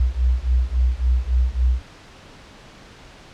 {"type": "beating tone pair", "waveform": "sine", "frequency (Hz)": [60.4, 64], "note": ["B1", "C2"], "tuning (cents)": [-38, -38], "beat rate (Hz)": 3.6, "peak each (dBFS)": -19, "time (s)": [0, 1.82], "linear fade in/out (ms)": 5, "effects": ["pink hiss -44 dBFS RMS until 3.33 s", "low-pass 5000 Hz 12 dB/octave"]}